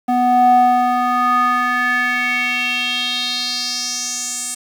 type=tone with band-pass filter sweep; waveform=square; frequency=247.2 Hz; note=B3; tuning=2 cents sharp; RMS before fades=-17 dBFS; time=0.08-4.55 s; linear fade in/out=10 ms; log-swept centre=570 to 8300 Hz; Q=4.3; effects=7-bit